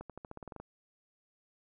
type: accelerating click train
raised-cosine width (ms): 1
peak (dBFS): -30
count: 11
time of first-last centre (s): 0.01-0.6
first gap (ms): 87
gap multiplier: 0.91
effects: none